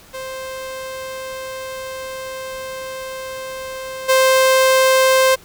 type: tone with level steps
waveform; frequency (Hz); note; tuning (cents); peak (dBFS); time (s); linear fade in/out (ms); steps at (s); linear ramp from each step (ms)
sawtooth; 524; C5; +2; -23 / -7; 0.13-5.36; 20; 4.08; 20
effects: pink hiss -45 dBFS RMS until 5.44 s